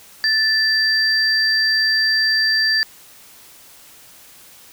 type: tone pair together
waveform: sine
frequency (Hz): 1760 / 4699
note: A6 / D8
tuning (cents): 0 / 0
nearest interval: octave + perfect fourth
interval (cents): 1700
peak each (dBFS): -17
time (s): 0.24-2.83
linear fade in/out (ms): 0
effects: white hiss -45 dBFS RMS until 4.72 s